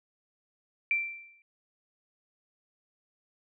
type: tone with exponential decay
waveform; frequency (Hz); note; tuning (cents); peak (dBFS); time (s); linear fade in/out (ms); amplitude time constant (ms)
sine; 2349; D7; 0; -22; 0.91-1.42; 1; 110
effects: none